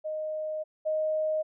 sine tone pair in turn, 620 / 622.5 Hz, D#5 / D#5, -6 / +1 cents, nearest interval unison, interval 7 cents, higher second, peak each -30 / -25 dBFS, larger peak second, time 0.04-0.64 / 0.85-1.43 s, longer first, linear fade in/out 20 ms, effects none

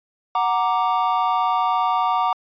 triangle chord, Gb augmented, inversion none, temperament equal, 740 / 932.3 / 1174.7 Hz, Gb5 / Bb5 / D6, 0 / 0 / 0 cents, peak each -20 dBFS, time 0.35-2.33 s, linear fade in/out 2 ms, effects resampled to 11025 Hz

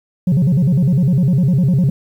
sine tone with vibrato, 155.56 Hz, D#3, in tune, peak -8 dBFS, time 0.27-1.9 s, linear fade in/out 5 ms, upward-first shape square, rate 9.9 Hz, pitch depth 260 cents each way, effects tanh soft clip ceiling -9 dBFS + 8-bit

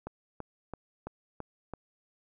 click train, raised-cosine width 1 ms, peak -24 dBFS, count 6, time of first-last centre 0.07-1.737 s, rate 3 Hz, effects none

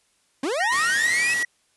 40% pulse linear sweep, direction up, 245.4 to 2637 Hz, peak -22 dBFS, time 0.43-1.34 s, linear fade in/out 5 ms
triangle tone with pitch glide, 1864.7 to 1927.1 Hz, A#6 to B6, 0 to -43 cents, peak -20 dBFS, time 0.6-1.45 s, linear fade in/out 5 ms, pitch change +57 cents, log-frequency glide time 1.01-1.18 s
white high-pass noise, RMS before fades -30 dBFS, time 0.72-1.43 s, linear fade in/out 0 ms, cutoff 100 Hz, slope 12 dB/octave
effects white hiss -65 dBFS RMS until 1.76 s + resampled to 24000 Hz

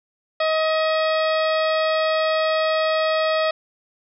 harmonic tone with a mistuned harmonic, 632 Hz, D#5, 27 cents sharp, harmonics 1 / 2 / 3 / 4 / 5 / 6 / 7 / 8, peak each -19 / -25 / -29 / -31 / -33 / -35 / -36 / -37 dBFS, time 0.4-3.51 s, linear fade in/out 5 ms, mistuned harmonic 5, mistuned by +73 cents, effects none

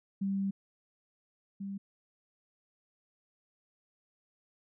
sine tone pair in turn, 195.8 / 197.28 Hz, G3 / G3, -2 / +11 cents, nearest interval unison, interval 13 cents, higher second, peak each -29 / -36 dBFS, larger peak first, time 0.21-0.51 / 1.6-1.78 s, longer first, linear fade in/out 10 ms, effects none

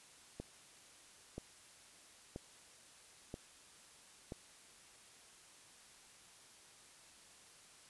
click train, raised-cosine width 2 ms, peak -30 dBFS, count 5, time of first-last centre 0.4-4.322 s, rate 1.02 Hz, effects white hiss -61 dBFS RMS until 7.89 s + resampled to 24000 Hz

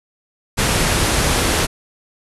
pink low-pass noise, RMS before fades -17 dBFS, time 0.57-1.67 s, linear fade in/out 20 ms, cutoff 12000 Hz, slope 96 dB/octave, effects none

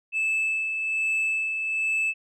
sine tone with tremolo, 2622 Hz, E7, 10 cents flat, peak -19 dBFS, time 0.12-2.14 s, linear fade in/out 50 ms, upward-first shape sine, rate 1.2 Hz, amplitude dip 50%, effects tanh soft clip ceiling -21 dBFS

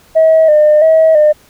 sine tone with vibrato, 622.3 Hz, D#5, in tune, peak -3 dBFS, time 0.15-1.33 s, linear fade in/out 20 ms, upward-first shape square, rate 1.5 Hz, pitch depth 50 cents each way, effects tanh soft clip ceiling -1 dBFS + pink hiss -46 dBFS RMS until 1.49 s

